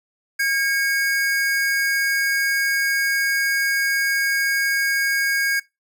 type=tone pair together; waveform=square; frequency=1623.6 / 2217 Hz; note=G#6 / C#7; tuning=-40 / 0 cents; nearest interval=perfect fourth; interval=540 cents; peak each=-20 / -25 dBFS; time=0.39-5.6 s; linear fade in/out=10 ms; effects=noise-tail reverb RT60 0.2 s tail -20 dB re dry